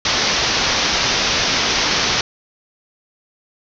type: low-pass noise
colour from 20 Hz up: white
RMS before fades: -18 dBFS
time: 0.05-2.21 s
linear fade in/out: 2 ms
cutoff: 6100 Hz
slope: 96 dB/octave
effects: none